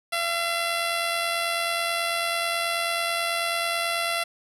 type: tone with amplitude modulation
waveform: 10% pulse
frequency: 679 Hz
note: F5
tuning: 49 cents flat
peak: -14 dBFS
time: 0.12-4.24 s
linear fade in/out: 10 ms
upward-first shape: sine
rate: 89.2 Hz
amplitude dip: 35%
effects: resampled to 32000 Hz + 8-bit